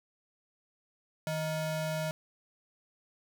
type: ring-modulated tone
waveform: square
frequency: 392 Hz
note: G4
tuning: in tune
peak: -29 dBFS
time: 1.27-2.11 s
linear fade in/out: 0 ms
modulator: 234 Hz
effects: none